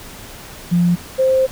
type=tone pair in turn; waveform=sine; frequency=174.61 / 524.2 Hz; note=F3 / C5; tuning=0 / +3 cents; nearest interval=octave + perfect fifth; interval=1903 cents; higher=second; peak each=-11 dBFS; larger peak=neither; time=0.71-0.96 / 1.18-1.47 s; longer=second; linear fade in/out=20 ms; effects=pink hiss -36 dBFS RMS until 1.51 s